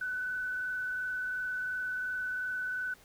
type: tone with frequency modulation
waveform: sine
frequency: 1500 Hz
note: F#6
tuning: 23 cents sharp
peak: -32 dBFS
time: 0.01-2.94 s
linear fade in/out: 5 ms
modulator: 22.8 Hz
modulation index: 0.74
effects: pink hiss -59 dBFS RMS until 3.04 s